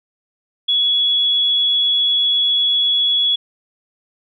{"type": "tone", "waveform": "sine", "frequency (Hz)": 3373, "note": "G#7", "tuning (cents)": 26, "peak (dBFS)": -13, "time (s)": [0.68, 3.36], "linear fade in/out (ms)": 10, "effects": []}